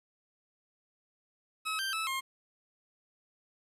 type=tone with pitch steps; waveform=20% pulse; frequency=1285 / 1569 / 1308 / 1067 Hz; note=E6 / G6 / E6 / C6; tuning=-45 / +1 / -14 / +34 cents; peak=-27 dBFS; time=1.65-2.21 s; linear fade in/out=20 ms; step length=140 ms; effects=resampled to 32000 Hz + 10-bit